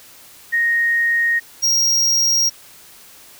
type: tone pair in turn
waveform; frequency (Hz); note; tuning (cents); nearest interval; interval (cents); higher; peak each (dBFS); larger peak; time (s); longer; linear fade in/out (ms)
sine / square; 1864.7 / 5620; A#6 / F8; 0 / +10; octave + perfect fifth; 1910; second; -14; neither; 0.52-1.4 / 1.62-2.5; neither; 20
effects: white hiss -44 dBFS RMS until 3.39 s